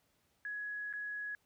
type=tone with dropouts; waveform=sine; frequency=1677 Hz; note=G#6; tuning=16 cents sharp; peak=-38 dBFS; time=0.45-1.35 s; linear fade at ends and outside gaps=1 ms; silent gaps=0.928-0.936 s; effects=pink hiss -75 dBFS RMS until 1.45 s + high-pass 60 Hz 12 dB/octave